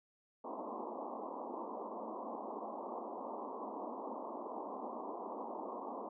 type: band-pass noise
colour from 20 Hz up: white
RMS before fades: -44 dBFS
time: 0.44-6.09 s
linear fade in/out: 5 ms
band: 210 to 1100 Hz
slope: 96 dB/octave
effects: none